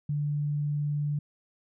sine tone, 146.83 Hz, D3, in tune, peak -26 dBFS, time 0.09-1.19 s, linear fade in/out 5 ms, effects none

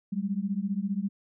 sine beating tone pair, 191 / 206 Hz, G3 / G#3, -45 / -14 cents, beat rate 15 Hz, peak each -30 dBFS, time 0.12-1.09 s, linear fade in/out 10 ms, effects none

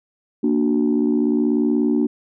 sine chord, Bb augmented, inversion none, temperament equal, 233.1 / 293.7 / 370 Hz, Bb3 / D4 / F#4, 0 / 0 / 0 cents, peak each -18 / -18 / -22 dBFS, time 0.43-2.07 s, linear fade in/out 10 ms, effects tanh soft clip ceiling -9 dBFS

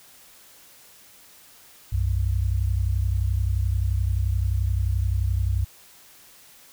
sine tone pair together, 63 / 94.52 Hz, B1 / F#2, +35 / +37 cents, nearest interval perfect fifth, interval 702 cents, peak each -23 dBFS, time 1.92-5.65 s, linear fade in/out 10 ms, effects white hiss -51 dBFS RMS until 6.72 s

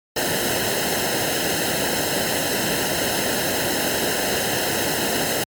pink noise with comb filter, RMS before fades -22 dBFS, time 0.16-5.44 s, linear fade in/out 5 ms, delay 0.86 ms, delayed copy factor -0.8, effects high-pass 80 Hz 12 dB/octave + MP3 96 kbps

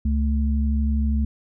sine tone pair together, 69.18 / 220 Hz, C#2 / A3, -3 / 0 cents, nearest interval octave + minor sixth, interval 2003 cents, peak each -19 / -25 dBFS, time 0.05-1.25 s, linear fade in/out 5 ms, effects none

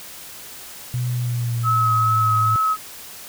sine tone with pitch glide, 123.3 to 109.85 Hz, B2 to A2, -2 to -2 cents, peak -20 dBFS, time 0.94-2.56 s, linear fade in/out 0 ms, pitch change -200 cents, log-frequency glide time 1.11-2.23 s
sine tone with vibrato, 1284 Hz, E6, 46 cents flat, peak -16 dBFS, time 1.63-2.77 s, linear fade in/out 50 ms, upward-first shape triangle, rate 2.4 Hz, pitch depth 17 cents each way
effects white hiss -38 dBFS RMS until 3.28 s

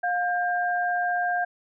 sine tone pair together, 710.9 / 1596 Hz, F5 / G6, +31 / +31 cents, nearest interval octave + major second, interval 1400 cents, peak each -24 / -27 dBFS, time 0.03-1.45 s, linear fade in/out 10 ms, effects none

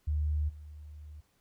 sine tone with level steps, 75.2 Hz, D2, 42 cents sharp, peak -27 / -44 dBFS, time 0.07-1.21 s, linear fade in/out 10 ms, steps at 0.48 s, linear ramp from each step 20 ms, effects pink hiss -72 dBFS RMS until 1.4 s

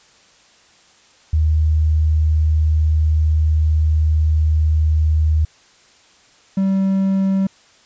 sine / triangle tone pair in turn, 77.78 / 193.02 Hz, D#2 / G3, 0 / -27 cents, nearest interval octave + major third, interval 1573 cents, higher second, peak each -12 / -12 dBFS, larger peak neither, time 1.33-5.45 / 6.57-7.47 s, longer first, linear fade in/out 5 ms, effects white hiss -51 dBFS RMS until 7.85 s + resampled to 16000 Hz

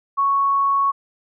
sine tone, 1108.7 Hz, C#6, in tune, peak -15 dBFS, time 0.17-0.92 s, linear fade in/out 20 ms, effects none

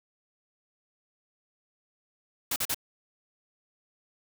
white noise bursts, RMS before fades -29 dBFS, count 3, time 2.51-2.745 s, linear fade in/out 5 ms, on 51 ms, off 41 ms, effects none

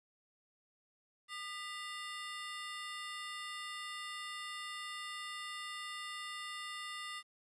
25% pulse ring-modulated tone, 1600 Hz, G6, 35 cents sharp, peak -35 dBFS, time 1.28-7.23 s, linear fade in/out 50 ms, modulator 383 Hz, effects resampled to 22050 Hz + 12-bit

